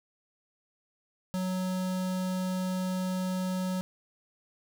square tone with notch filter, 185 Hz, F#3, in tune, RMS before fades -31 dBFS, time 1.34-3.81 s, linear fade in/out 0 ms, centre 2200 Hz, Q 2, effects none

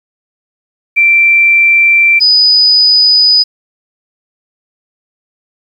sine tone pair in turn, 2349 / 4977 Hz, D7 / D#8, 0 / 0 cents, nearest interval octave + minor second, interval 1300 cents, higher second, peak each -4 dBFS, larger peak neither, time 0.96-2.2 / 2.2-3.44 s, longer neither, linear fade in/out 20 ms, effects 7-bit

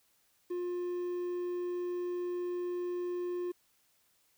triangle tone with quantisation, 354.5 Hz, F4, 26 cents sharp, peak -31 dBFS, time 0.5-3.52 s, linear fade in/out 10 ms, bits 10, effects white hiss -71 dBFS RMS until 4.37 s

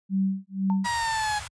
sine tone with tremolo, 192.7 Hz, G3, 29 cents flat, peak -20 dBFS, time 0.09-0.88 s, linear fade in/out 50 ms, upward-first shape sine, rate 2 Hz, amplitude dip 100%
sine tone with exponential decay, 901 Hz, A5, 41 cents sharp, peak -27 dBFS, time 0.7-0.87 s, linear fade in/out 0 ms, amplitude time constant 35 ms
30% pulse exponential sweep, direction down, 963 to 830.6 Hz, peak -22 dBFS, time 0.84-1.4 s, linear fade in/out 20 ms
pink band-stop noise, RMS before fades -37 dBFS, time 0.84-1.48 s, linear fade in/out 10 ms, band 120 to 730 Hz, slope 24 dB/octave
effects high-pass 60 Hz 12 dB/octave + resampled to 22050 Hz

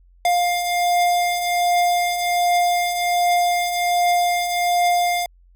square beating tone pair, 703 / 704.3 Hz, F5 / F5, +11 / +14 cents, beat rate 1.3 Hz, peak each -26 / -18 dBFS, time 0.25-5.26 s, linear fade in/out 2 ms, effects added 44 Hz sine -49 dBFS peak until 5.55 s

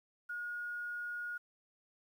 sine tone with quantisation, 1440 Hz, F#6, 47 cents flat, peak -38 dBFS, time 0.29-1.38 s, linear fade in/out 10 ms, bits 11, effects none

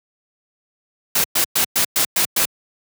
white noise bursts, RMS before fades -17 dBFS, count 7, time 1.15-2.454 s, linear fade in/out 5 ms, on 92 ms, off 110 ms, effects high-pass 100 Hz 12 dB/octave

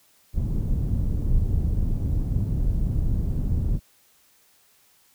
pink low-pass noise, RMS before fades -23 dBFS, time 0.33-3.8 s, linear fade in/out 50 ms, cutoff 140 Hz, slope 12 dB/octave, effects white hiss -60 dBFS RMS until 5.14 s

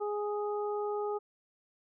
harmonic tone, 415.3 Hz, G#4, in tune, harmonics 1 / 2 / 3, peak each -32 / -38 / -42 dBFS, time 0-1.19 s, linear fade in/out 20 ms, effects none

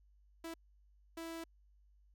sawtooth tone bursts at uneven times, 329.6 Hz, E4, in tune, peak -39 dBFS, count 2, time 0.44-0.54 / 1.17-1.44 s, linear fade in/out 5 ms, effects added 50 Hz sine -64 dBFS peak until 2.14 s

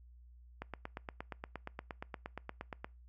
click train, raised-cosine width 0.5 ms, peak -26 dBFS, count 20, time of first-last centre 0.62-2.845 s, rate 8.54 Hz, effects noise-tail reverb RT60 0.3 s tail -24 dB re dry + added 60 Hz sine -55 dBFS peak until 3.08 s

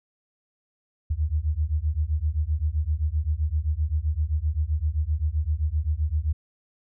sine beating tone pair, 73 / 80.7 Hz, D2 / E2, -10 / -36 cents, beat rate 7.7 Hz, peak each -25 dBFS, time 1.1-6.33 s, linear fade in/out 10 ms, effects none

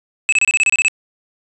square tone bursts, 2600 Hz, E7, 24 cents flat, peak -11 dBFS, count 10, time 0.29-0.882 s, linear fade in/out 0 ms, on 34 ms, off 28 ms, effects resampled to 22050 Hz + 7-bit

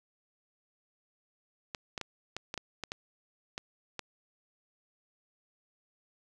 clicks, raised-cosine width 0.2 ms, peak -19 dBFS, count 10, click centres 1.748 / 1.978 / 2.013 / 2.366 / 2.541 / 2.577 / 2.837 / 2.919 / 3.579 / 3.993 s, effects none

